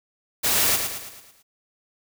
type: noise with echo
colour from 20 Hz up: white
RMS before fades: -21 dBFS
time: 0.43-0.77 s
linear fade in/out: 20 ms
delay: 110 ms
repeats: 6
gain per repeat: -6 dB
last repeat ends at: 1.43 s
effects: none